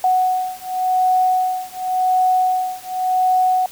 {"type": "beating tone pair", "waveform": "sine", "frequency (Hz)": [740, 740.9], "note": ["F#5", "F#5"], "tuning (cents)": [0, 2], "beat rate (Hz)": 0.9, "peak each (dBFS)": -18, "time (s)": [0.04, 3.66], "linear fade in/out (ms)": 2, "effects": ["white hiss -40 dBFS RMS until 3.71 s"]}